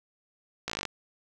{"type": "slowing click train", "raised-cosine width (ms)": 0.2, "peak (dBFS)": -14, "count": 10, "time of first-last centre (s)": [0.68, 0.853], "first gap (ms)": 17, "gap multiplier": 1.03, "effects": []}